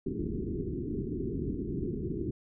white low-pass noise, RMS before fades -34 dBFS, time 0.06-2.31 s, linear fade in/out 5 ms, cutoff 410 Hz, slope 96 dB/octave, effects none

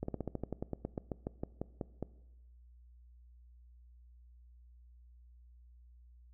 slowing click train, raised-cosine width 2 ms, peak -23 dBFS, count 18, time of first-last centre 0.03-2.027 s, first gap 54 ms, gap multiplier 1.09, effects noise-tail reverb RT60 1.0 s tail -20 dB re dry + added 60 Hz sine -56 dBFS peak until 6.33 s

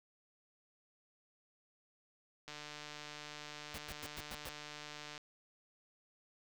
click train, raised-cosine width 0.2 ms, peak -30 dBFS, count 403, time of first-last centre 2.48-5.178 s, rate 149 Hz
pink noise bursts, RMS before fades -46 dBFS, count 6, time 3.74-4.492 s, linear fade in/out 5 ms, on 42 ms, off 100 ms
effects none

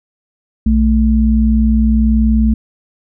sine tone pair together, 60.78 / 220 Hz, B1 / A3, -27 / 0 cents, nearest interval octave + minor seventh, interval 2227 cents, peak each -11 dBFS, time 0.66-2.54 s, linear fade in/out 5 ms, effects none

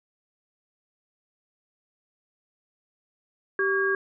sine tone cluster, 388.9 / 1134 / 1626 Hz, G4 / C#6 / G#6, -14 / +39 / -37 cents, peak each -25 / -32 / -24 dBFS, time 3.59-3.95 s, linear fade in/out 2 ms, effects none

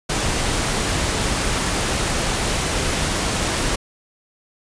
pink noise, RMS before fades -21 dBFS, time 0.09-3.76 s, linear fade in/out 10 ms, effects resampled to 22050 Hz

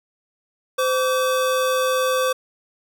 square tone pair together, 515 / 1149.5 Hz, C5 / D6, -28 / -37 cents, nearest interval octave + major second, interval 1391 cents, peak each -20 / -24 dBFS, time 0.78-2.33 s, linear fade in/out 10 ms, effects none

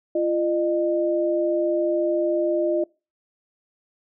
sine tone pair together, 343.4 / 609.4 Hz, F4 / D#5, -29 / -36 cents, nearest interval minor seventh, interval 993 cents, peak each -22 dBFS, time 0.15-2.84 s, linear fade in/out 5 ms, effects noise-tail reverb RT60 0.3 s tail -25 dB re dry

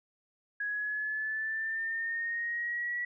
sine linear sweep, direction up, 1661.2 to 1941 Hz, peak -31 dBFS, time 0.6-3.05 s, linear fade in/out 5 ms, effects none

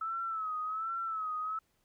sine tone with vibrato, 1300 Hz, E6, 24 cents flat, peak -33 dBFS, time 0.01-1.59 s, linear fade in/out 5 ms, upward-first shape sine, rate 1.3 Hz, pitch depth 73 cents each way, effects pink hiss -75 dBFS RMS until 1.84 s

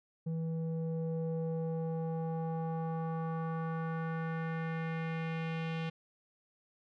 square tone with low-pass filter sweep, 162.8 Hz, E3, 21 cents flat, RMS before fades -36 dBFS, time 0.26-5.9 s, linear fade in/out 10 ms, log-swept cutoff 330 to 3000 Hz, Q 2.2, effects none

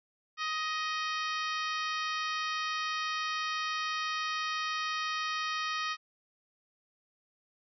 harmonic tone, 626 Hz, D#5, 10 cents sharp, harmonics 2 / 3 / 4 / 5 / 6 / 7 / 8 / 9, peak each -34 / -38 / -40 / -42 / -44 / -45 / -46 / -47 dBFS, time 0.37-5.97 s, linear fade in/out 50 ms, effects none

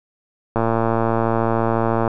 click train, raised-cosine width 1 ms, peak -5 dBFS, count 174, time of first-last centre 0.56-2.078 s, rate 114 Hz, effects none

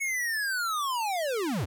square linear sweep, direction down, 2217 to 69.1 Hz, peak -28 dBFS, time 0-1.66 s, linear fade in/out 20 ms, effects none

